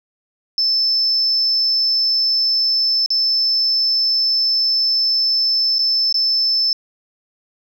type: tone with dropouts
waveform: sine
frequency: 5274 Hz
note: E8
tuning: in tune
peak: -13 dBFS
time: 0.58-6.73 s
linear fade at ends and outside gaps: 1 ms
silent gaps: 3.061-3.104 / 5.784-5.791 / 6.126-6.143 s
effects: tanh soft clip ceiling -9 dBFS